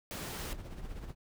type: noise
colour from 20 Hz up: pink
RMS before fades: -41 dBFS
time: 0.11-0.53 s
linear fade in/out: 0 ms
type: noise with tremolo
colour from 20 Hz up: brown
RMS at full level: -40 dBFS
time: 0.46-1.15 s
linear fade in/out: 50 ms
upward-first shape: sine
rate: 16 Hz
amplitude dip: 55%
effects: none